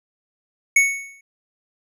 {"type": "tone with exponential decay", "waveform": "square", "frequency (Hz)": 2217, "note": "C#7", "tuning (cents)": 0, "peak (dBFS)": -10, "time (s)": [0.76, 1.21], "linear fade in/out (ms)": 5, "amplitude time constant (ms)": 96, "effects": ["low-pass 12000 Hz 12 dB/octave"]}